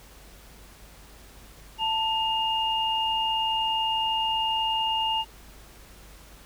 sine tone pair together, 890 / 2832 Hz, A5 / F7, +20 / +23 cents, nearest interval octave + minor sixth, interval 2003 cents, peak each -26 dBFS, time 1.78-5.25 s, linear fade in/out 50 ms, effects added 50 Hz sine -50 dBFS peak until 6.45 s + pink hiss -51 dBFS RMS until 6.45 s

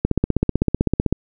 click train, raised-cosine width 3 ms, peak -3 dBFS, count 18, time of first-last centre 0.05-1.126 s, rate 15.8 Hz, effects none

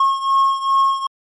triangle beating tone pair, 1085 / 1087.5 Hz, C#6 / C#6, -37 / -33 cents, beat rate 2.5 Hz, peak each -13 / -17 dBFS, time 0-1.07 s, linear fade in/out 5 ms, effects MP3 48 kbps

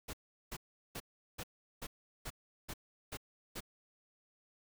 pink noise bursts, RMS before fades -43 dBFS, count 9, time 0.08-3.606 s, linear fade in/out 10 ms, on 54 ms, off 380 ms, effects none

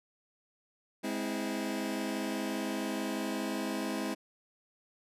sawtooth chord, Ab augmented, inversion none, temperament just, 207.7 / 259.6 / 324.5 Hz, Ab3 / C4 / E4, 0 / -13 / -27 cents, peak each -33 dBFS, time 1.03-4.15 s, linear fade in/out 20 ms, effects resampled to 32000 Hz

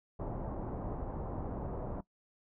pink low-pass noise, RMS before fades -39 dBFS, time 0.19-2.01 s, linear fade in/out 10 ms, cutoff 920 Hz, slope 24 dB/octave, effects noise-tail reverb RT60 0.1 s tail -19 dB re dry

